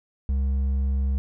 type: tone with hard clipping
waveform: sine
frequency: 67.6 Hz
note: C#2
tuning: 43 cents flat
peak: -22 dBFS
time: 0.29-1.18 s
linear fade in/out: 0 ms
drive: 4 dB
effects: none